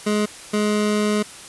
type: tone pair in turn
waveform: 25% pulse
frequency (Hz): 210 / 210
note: G#3 / G#3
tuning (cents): +19 / +19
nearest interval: unison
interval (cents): 0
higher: neither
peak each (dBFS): -14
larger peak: neither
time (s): 0.06-0.26 / 0.53-1.23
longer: second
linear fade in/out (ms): 10
effects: white hiss -39 dBFS RMS until 1.48 s + resampled to 24000 Hz